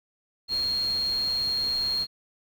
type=tone in noise; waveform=sine; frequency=4245 Hz; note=C8; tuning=24 cents sharp; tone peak=-24 dBFS; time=0.48-2.07 s; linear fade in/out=50 ms; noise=pink; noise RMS=-42 dBFS; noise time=0.48-2.07 s; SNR=+15 dB; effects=none